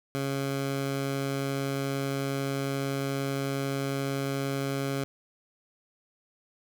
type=tone; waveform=15% pulse; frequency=137.6 Hz; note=C#3; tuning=12 cents flat; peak=-22 dBFS; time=0.15-5.04 s; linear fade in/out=0 ms; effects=10-bit